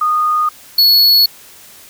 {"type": "tone pair in turn", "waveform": ["sine", "square"], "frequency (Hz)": [1231, 4387], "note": ["D#6", "C#8"], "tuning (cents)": [-19, -19], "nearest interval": "octave + minor seventh", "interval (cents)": 2200, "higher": "second", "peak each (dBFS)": [-11, -7], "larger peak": "second", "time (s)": [[0.01, 0.49], [0.78, 1.26]], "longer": "neither", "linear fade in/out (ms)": 5, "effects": ["white hiss -40 dBFS RMS until 1.89 s"]}